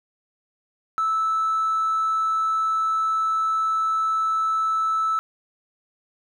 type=tone with hard clipping; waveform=sine; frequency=1311 Hz; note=E6; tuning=10 cents flat; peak=-20 dBFS; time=0.98-5.19 s; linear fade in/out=0 ms; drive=1 dB; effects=none

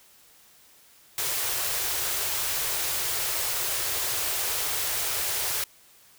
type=band-stop noise; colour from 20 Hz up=white; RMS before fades=-28 dBFS; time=1.18-5.64 s; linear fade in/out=2 ms; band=140 to 340 Hz; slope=48 dB/octave; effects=white hiss -56 dBFS RMS until 6.18 s

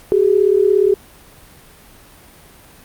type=tone pair together; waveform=sine; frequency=380.2 / 417.3 Hz; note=F#4 / G#4; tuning=+47 / +8 cents; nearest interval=major second; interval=161 cents; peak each=-13 dBFS; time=0.12-0.94 s; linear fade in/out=0 ms; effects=pink hiss -44 dBFS RMS until 2.84 s + Opus 48 kbps

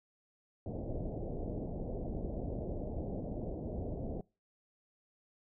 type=low-pass noise; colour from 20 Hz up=pink; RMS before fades=-39 dBFS; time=0.66-4.21 s; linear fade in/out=2 ms; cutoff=680 Hz; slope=48 dB/octave; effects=noise-tail reverb RT60 0.3 s tail -24 dB re dry

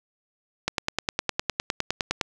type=click train; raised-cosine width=0.2 ms; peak=-6 dBFS; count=16; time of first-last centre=0.68-2.212 s; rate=9.79 Hz; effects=none

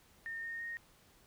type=tone with pitch steps; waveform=sine; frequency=1824 / 1840.9 / 1858 Hz; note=A#6 / A#6 / A#6; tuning=-38 / -22 / -6 cents; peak=-39 dBFS; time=0.26-0.77 s; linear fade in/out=0 ms; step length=170 ms; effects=pink hiss -65 dBFS RMS until 1.26 s

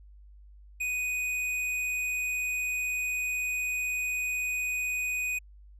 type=tone with tanh clipping; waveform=sine; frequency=2489 Hz; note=D#7; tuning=in tune; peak=-30 dBFS; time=0.8-5.39 s; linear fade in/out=10 ms; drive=13 dB; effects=added 50 Hz sine -49 dBFS peak until 5.79 s + resampled to 32000 Hz

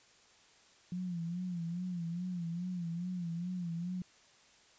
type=tone with vibrato; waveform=sine; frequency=174.61 Hz; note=F3; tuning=in tune; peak=-35 dBFS; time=0.92-4.02 s; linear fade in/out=2 ms; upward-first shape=sine; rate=2.4 Hz; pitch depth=85 cents each way; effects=white hiss -63 dBFS RMS until 4.78 s + resampled to 16000 Hz

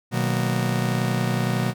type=chord; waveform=45% pulse; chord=B major seventh; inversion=none; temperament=just; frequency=123.47 / 154.34 / 185.21 / 231.5 Hz; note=B2 / D#3 / F#3 / A#3; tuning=0 / -14 / +2 / -12 cents; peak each=-24 / -29 / -27 / -29 dBFS; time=0.11-1.74 s; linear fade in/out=50 ms; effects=none

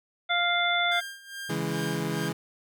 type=harmonic tone; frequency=698.5 Hz; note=F5; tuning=in tune; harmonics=1 / 2 / 3 / 5; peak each=-28 / -28 / -28 / -28 dBFS; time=0.29-1.01 s; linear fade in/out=20 ms
type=tone with tremolo; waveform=sawtooth; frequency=1600 Hz; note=G6; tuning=35 cents sharp; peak=-31 dBFS; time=0.91-2.29 s; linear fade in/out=10 ms; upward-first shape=sine; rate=2.4 Hz; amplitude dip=80%
type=chord; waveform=25% pulse; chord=C# minor; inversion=none; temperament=equal; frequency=138.59 / 164.81 / 207.7 Hz; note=C#3 / E3 / G#3; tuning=0 / 0 / 0 cents; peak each=-30 / -27 / -30 dBFS; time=1.49-2.33 s; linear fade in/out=10 ms
effects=none

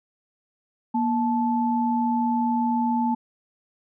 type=tone pair together; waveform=sine; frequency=237.5 / 873 Hz; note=A#3 / A5; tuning=+33 / -14 cents; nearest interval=octave + major seventh; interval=2253 cents; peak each=-22 / -24 dBFS; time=0.94-3.15 s; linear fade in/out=10 ms; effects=none

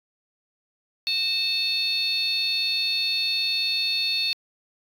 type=tone cluster; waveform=sine; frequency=2624 / 3639 / 4381 Hz; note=E7 / A#7 / C#8; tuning=-9 / -42 / -21 cents; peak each=-27 / -26 / -23 dBFS; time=1.07-4.33 s; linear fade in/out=0 ms; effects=tanh soft clip ceiling -17 dBFS

